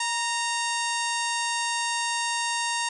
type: harmonic tone with a mistuned harmonic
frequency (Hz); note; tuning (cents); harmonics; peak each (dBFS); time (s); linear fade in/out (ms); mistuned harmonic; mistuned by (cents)
925; A#5; -14; 1 / 2 / 3 / 4 / 5 / 6 / 7 / 8 / 9 / 10; -29 / -32 / -34 / -35 / -36 / -37 / -37 / -38 / -39 / -39; 0-2.89; 5; 1; +36
effects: none